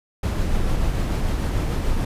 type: noise with tremolo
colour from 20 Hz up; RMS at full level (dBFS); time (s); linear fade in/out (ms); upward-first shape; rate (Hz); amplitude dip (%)
brown; -20; 0.23-2.05; 5; triangle; 6.8; 30
effects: resampled to 32000 Hz